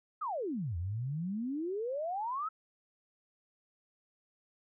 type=exponential two-way sweep; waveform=sine; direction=down then up; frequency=1331 to 81.5 to 1331 Hz; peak=-33 dBFS; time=0.21-2.49 s; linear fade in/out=10 ms; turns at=0.77 s; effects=none